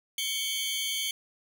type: tone cluster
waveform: sawtooth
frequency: 2237 / 3135 / 3422 Hz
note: C#7 / G7 / A7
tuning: +15 / -1 / -49 cents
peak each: -32 / -28 / -33 dBFS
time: 0.18-1.11 s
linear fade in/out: 2 ms
effects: none